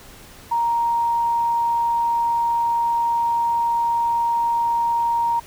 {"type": "tone", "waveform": "sine", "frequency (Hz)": 935, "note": "A#5", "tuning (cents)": 5, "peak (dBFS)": -17, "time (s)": [0.51, 5.4], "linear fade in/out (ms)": 10, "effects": ["pink hiss -44 dBFS RMS until 5.46 s"]}